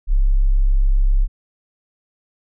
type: tone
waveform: sine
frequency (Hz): 33.63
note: C1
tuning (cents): +48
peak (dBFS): -11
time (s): 0.07-1.28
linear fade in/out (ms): 50
effects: none